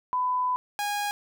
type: tone pair in turn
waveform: sine / sawtooth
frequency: 1001 / 821.5 Hz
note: B5 / G#5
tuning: +23 / -19 cents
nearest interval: minor third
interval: 342 cents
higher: first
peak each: -23 dBFS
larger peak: neither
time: 0.13-0.56 / 0.79-1.11 s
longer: first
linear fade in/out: 0 ms
effects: none